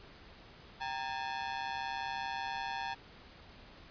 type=ring-modulated tone; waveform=sawtooth; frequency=855 Hz; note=A5; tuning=50 cents flat; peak=-29 dBFS; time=0.8-2.95 s; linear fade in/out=20 ms; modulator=70.3 Hz; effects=pink hiss -55 dBFS RMS until 3.9 s + resampled to 11025 Hz